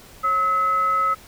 sine tone with frequency modulation, 1288 Hz, E6, 41 cents flat, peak -17 dBFS, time 0.23-1.15 s, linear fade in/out 20 ms, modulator 743 Hz, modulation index 0.29, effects pink hiss -46 dBFS RMS until 1.27 s

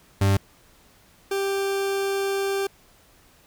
40% pulse tone pair in turn, 98.3 / 393.2 Hz, G2 / G4, +5 / +5 cents, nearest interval 2 octaves, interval 2400 cents, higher second, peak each -16 / -22 dBFS, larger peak first, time 0.21-0.37 / 1.31-2.67 s, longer second, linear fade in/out 5 ms, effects pink hiss -56 dBFS RMS until 3.46 s

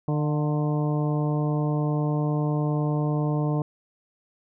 harmonic tone with a mistuned harmonic, 150.1 Hz, D3, 38 cents sharp, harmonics 1 / 2 / 3 / 4 / 5 / 6 / 7, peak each -23 / -29 / -33 / -35 / -37 / -39 / -40 dBFS, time 0.08-3.62 s, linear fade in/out 2 ms, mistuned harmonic 5, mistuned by -48 cents, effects none

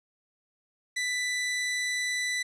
sawtooth tone, 1986 Hz, B6, 9 cents sharp, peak -24 dBFS, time 0.96-2.43 s, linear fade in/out 10 ms, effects resampled to 22050 Hz

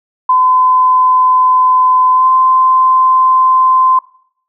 sine tone with pitch glide, 1019 to 1034.4 Hz, C6 to C6, -46 to -20 cents, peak -6 dBFS, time 0.29-3.99 s, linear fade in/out 5 ms, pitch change +26 cents, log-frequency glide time 2.13-2.27 s, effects noise-tail reverb RT60 0.6 s tail -19 dB re dry

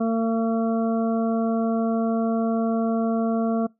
harmonic tone, 226.6 Hz, A#3, 49 cents flat, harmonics 1 / 2 / 3 / 5 / 6, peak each -21 / -28 / -28 / -36 / -39 dBFS, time 0-3.67 s, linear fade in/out 10 ms, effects noise-tail reverb RT60 0.2 s tail -24 dB re dry

